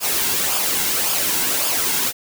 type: noise with flanger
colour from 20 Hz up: white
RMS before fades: -20 dBFS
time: 0-2.13 s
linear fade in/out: 50 ms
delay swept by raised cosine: 0.5 to 1.7 ms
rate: 1.8 Hz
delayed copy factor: -0.5
effects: none